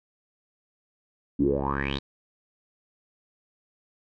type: tone with low-pass filter sweep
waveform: 10% pulse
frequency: 69 Hz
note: C#2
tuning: 7 cents flat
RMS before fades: -26 dBFS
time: 1.39-1.99 s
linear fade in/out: 10 ms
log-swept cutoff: 250 to 4200 Hz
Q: 8.8
effects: none